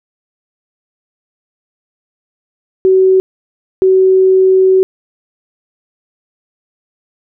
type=tone bursts at uneven times; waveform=sine; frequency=377.4 Hz; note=F#4; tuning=34 cents sharp; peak=-5 dBFS; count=2; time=2.85-3.2 / 3.82-4.83 s; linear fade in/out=0 ms; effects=none